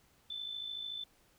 sine tone with amplitude modulation, 3520 Hz, A7, in tune, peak -36 dBFS, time 0.3-1.04 s, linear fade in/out 5 ms, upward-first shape sine, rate 53.6 Hz, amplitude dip 60%, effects pink hiss -68 dBFS RMS until 1.38 s

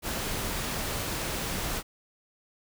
pink noise, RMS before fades -32 dBFS, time 0.02-1.83 s, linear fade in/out 50 ms, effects none

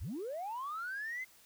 sine linear sweep, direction up, 43.38 to 2093 Hz, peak -36 dBFS, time 0-1.25 s, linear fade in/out 20 ms, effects tanh soft clip ceiling -34 dBFS + white hiss -62 dBFS RMS until 1.45 s

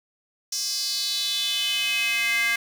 square tone with high-pass filter sweep, 232.2 Hz, A#3, 7 cents flat, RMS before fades -25 dBFS, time 0.52-2.56 s, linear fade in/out 5 ms, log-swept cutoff 5600 to 1900 Hz, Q 4.7, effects none

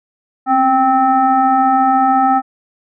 sine tone with frequency modulation, 784 Hz, G5, in tune, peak -9 dBFS, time 0.46-2.42 s, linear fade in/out 50 ms, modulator 518 Hz, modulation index 0.87, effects none

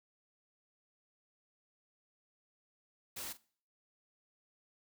white noise with echo, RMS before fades -43 dBFS, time 3.16-3.33 s, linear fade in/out 10 ms, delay 45 ms, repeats 1, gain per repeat -15 dB, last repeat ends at 3.375 s, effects noise-tail reverb RT60 0.5 s tail -22 dB re dry

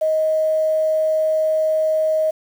sine tone with quantisation, 628 Hz, D#5, 16 cents sharp, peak -15 dBFS, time 0.01-2.31 s, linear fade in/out 10 ms, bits 7, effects none

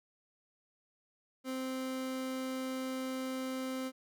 30% pulse tone, 260.6 Hz, C4, 7 cents flat, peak -33 dBFS, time 1.44-3.92 s, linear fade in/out 50 ms, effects none

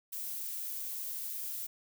violet noise, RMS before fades -39 dBFS, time 0.12-1.67 s, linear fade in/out 10 ms, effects none

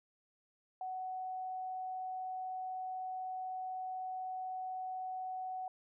sine tone, 746 Hz, F#5, 14 cents sharp, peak -38 dBFS, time 0.81-5.68 s, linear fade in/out 2 ms, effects none

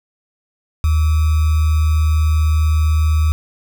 sine tone with sample-and-hold, 77.78 Hz, D#2, in tune, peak -11 dBFS, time 0.84-3.32 s, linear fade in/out 0 ms, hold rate 1225 Hz, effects none

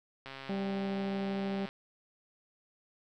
click train, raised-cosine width 0.3 ms, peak -28 dBFS, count 194, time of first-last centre 0.26-1.69 s, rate 135 Hz
harmonic tone, 196 Hz, G3, in tune, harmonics 1 / 2 / 3 / 4, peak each -33 / -39 / -43 / -45 dBFS, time 0.49-1.66 s, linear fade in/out 5 ms
effects none

